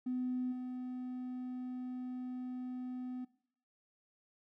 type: tone with level steps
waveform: triangle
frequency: 252 Hz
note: B3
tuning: 35 cents sharp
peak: -30 / -37 dBFS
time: 0.06-3.25 s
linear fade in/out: 10 ms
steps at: 0.51 s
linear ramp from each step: 20 ms
effects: noise-tail reverb RT60 0.6 s tail -20 dB re dry + tanh soft clip ceiling -31 dBFS